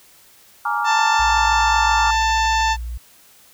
sine chord, Bb dominant seventh, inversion third, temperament just, 839.1 / 932.3 / 1165.4 / 1398.5 Hz, Ab5 / Bb5 / D6 / F6, +18 / 0 / -14 / +2 cents, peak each -24 dBFS, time 0.65-2.11 s, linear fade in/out 5 ms
harmonic tone, 887 Hz, A5, 14 cents sharp, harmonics 1 / 2 / 3 / 4 / 5 / 6 / 7 / 8, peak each -17 / -23 / -27 / -29 / -31 / -33 / -34 / -35 dBFS, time 0.84-2.77 s, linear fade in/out 50 ms
sine tone, 59.1 Hz, A#1, 24 cents sharp, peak -25 dBFS, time 1.19-2.98 s, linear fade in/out 10 ms
effects white hiss -50 dBFS RMS until 3.53 s

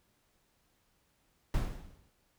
brown noise with exponential decay, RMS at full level -28 dBFS, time 1.54-2.1 s, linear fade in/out 2 ms, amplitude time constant 120 ms, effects pink hiss -73 dBFS RMS until 2.38 s

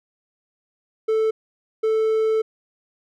triangle tone bursts at uneven times, 440 Hz, A4, in tune, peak -15 dBFS, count 2, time 1.08-1.31 / 1.83-2.42 s, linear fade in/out 10 ms, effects none

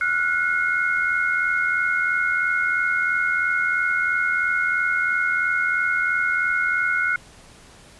sine tone cluster, 1386 / 1469 / 2153 Hz, F6 / F#6 / C7, -14 / -13 / +49 cents, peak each -26 / -21 / -24 dBFS, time 0.01-7.16 s, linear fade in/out 2 ms, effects pink hiss -48 dBFS RMS until 7.99 s + resampled to 24000 Hz

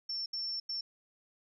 sine tone bursts at uneven times, 5410 Hz, E8, 44 cents sharp, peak -34 dBFS, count 3, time 0.09-0.26 / 0.33-0.6 / 0.69-0.81 s, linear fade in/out 5 ms, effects none

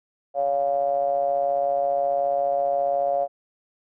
triangle ring-modulated tone, 69.3 Hz, C#2, in tune, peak -15 dBFS, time 0.34-3.28 s, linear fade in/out 50 ms, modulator 631 Hz, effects none

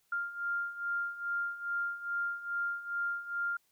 sine beating tone pair, 1396.9 / 1399.3 Hz, F6 / F6, 0 / +3 cents, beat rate 2.4 Hz, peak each -38 / -34 dBFS, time 0.12-3.57 s, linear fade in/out 5 ms, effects white hiss -73 dBFS RMS until 3.71 s

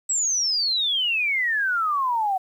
sine exponential sweep, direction down, 7902 to 740 Hz, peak -20 dBFS, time 0.09-2.38 s, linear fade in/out 10 ms, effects 9-bit

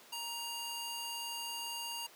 square tone with high-pass filter, 939 Hz, A#5, 12 cents sharp, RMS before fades -41 dBFS, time 0.12-2.07 s, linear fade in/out 10 ms, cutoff 1900 Hz, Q 0.72, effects pink hiss -57 dBFS RMS until 2.15 s + high-pass 400 Hz 12 dB/octave

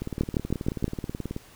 two click trains, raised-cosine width 3 ms, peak -10 / -18 dBFS, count 5 / 26, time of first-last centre 0.21-0.843 / 0.02-1.364 s, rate 6.32 / 18.6 Hz, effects pink hiss -52 dBFS RMS until 1.55 s

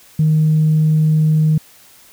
sine tone, 155.56 Hz, D#3, in tune, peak -9 dBFS, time 0.19-1.58 s, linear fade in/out 5 ms, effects tanh soft clip ceiling -6 dBFS + white hiss -46 dBFS RMS until 2.12 s

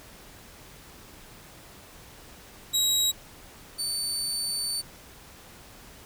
25% pulse tone pair in turn, 3839 / 4535 Hz, B7 / C#8, -50 / +39 cents, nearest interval minor third, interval 289 cents, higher second, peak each -18 / -23 dBFS, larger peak first, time 2.73-3.12 / 3.78-4.82 s, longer second, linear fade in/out 20 ms, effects pink hiss -49 dBFS RMS until 6.05 s

